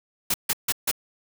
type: noise bursts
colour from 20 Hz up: white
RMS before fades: -23 dBFS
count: 4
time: 0.3-0.914 s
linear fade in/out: 5 ms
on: 41 ms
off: 150 ms
effects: none